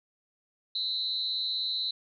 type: tone with amplitude modulation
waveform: sine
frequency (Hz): 4008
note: B7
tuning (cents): +25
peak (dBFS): -24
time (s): 0.75-1.91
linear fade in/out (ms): 5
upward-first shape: sine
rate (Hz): 220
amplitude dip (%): 100
effects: none